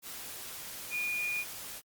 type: tone in noise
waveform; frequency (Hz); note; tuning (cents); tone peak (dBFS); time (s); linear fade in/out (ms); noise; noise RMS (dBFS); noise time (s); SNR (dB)
sine; 2437; D#7; -37; -31; 0.9-1.45; 50; white; -43; 0.02-1.82; +9
effects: Opus 48 kbps